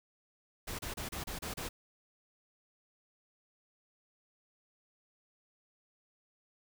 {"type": "noise bursts", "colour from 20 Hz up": "pink", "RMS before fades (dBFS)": -40, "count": 7, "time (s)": [0.67, 1.69], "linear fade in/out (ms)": 10, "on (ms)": 120, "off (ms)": 30, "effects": []}